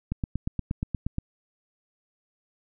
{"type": "click train", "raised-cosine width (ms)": 5, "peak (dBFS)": -15, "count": 10, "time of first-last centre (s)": [0.12, 1.184], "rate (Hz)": 8.46, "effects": []}